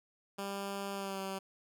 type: tone with pitch glide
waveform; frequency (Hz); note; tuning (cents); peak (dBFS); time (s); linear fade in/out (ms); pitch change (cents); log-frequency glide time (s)
10% pulse; 198.2 to 192.89; G3 to G3; +19 to -28; -29; 0.38-1.39; 10; -47; 0.93-1.2
effects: none